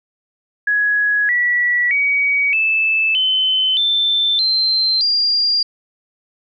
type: tone with pitch steps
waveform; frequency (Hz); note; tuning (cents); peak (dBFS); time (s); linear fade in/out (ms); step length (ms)
sine; 1674 / 1945.3 / 2260 / 2627 / 3052 / 3547 / 4122 / 4790; G#6 / B6 / C#7 / E7 / G7 / A7 / C8 / D8; +13 / -27 / +33 / -7 / -47 / +13 / -27 / +33; -13; 0.67-5.63; 5; 620
effects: none